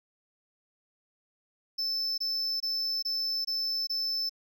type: tone bursts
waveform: triangle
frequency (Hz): 5274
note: E8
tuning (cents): 0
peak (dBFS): -27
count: 6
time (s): 1.78-4.295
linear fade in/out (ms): 10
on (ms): 400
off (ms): 23
effects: none